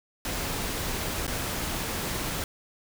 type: noise with dropouts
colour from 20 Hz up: pink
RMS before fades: -31 dBFS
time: 0.25-2.44 s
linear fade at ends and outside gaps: 1 ms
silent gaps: 1.267-1.278 s
effects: none